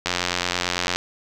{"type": "click train", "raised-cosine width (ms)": 0.2, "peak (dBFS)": -4, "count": 81, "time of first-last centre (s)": [0.06, 0.96], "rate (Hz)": 88.9, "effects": []}